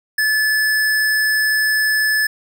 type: tone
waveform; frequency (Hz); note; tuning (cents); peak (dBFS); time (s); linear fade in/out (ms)
square; 1731; A6; -29; -15; 0.18-2.27; 5
effects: none